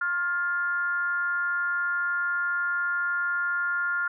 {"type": "tone with frequency modulation", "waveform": "sine", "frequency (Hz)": 1407, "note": "F6", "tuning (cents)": 12, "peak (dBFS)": -24, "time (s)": [0.01, 4.08], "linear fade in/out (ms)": 5, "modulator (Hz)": 330, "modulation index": 0.46, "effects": []}